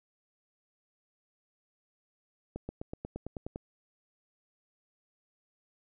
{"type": "accelerating click train", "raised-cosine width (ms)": 2, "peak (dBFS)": -24, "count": 10, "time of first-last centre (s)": [2.56, 3.559], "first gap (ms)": 130, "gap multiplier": 0.96, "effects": []}